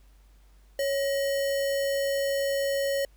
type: tone with sample-and-hold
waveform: sine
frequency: 554.4 Hz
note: C#5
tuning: in tune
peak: -24 dBFS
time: 0.79-3.05 s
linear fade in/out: 2 ms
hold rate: 2450 Hz
effects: added 49 Hz sine -53 dBFS peak until 3.16 s + pink hiss -66 dBFS RMS until 3.16 s